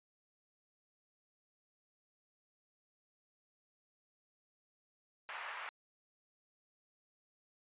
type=band-pass noise; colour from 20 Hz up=pink; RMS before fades=-45 dBFS; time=5.29-5.69 s; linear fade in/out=0 ms; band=860 to 2600 Hz; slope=24 dB/octave; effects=resampled to 8000 Hz